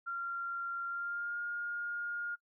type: tone with pitch glide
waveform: sine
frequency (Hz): 1382 to 1420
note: F6 to F6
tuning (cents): -19 to +28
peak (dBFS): -35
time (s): 0.06-2.36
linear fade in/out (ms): 20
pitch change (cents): +47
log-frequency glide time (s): 0.87-1.39
effects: noise-tail reverb RT60 0.1 s tail -25 dB re dry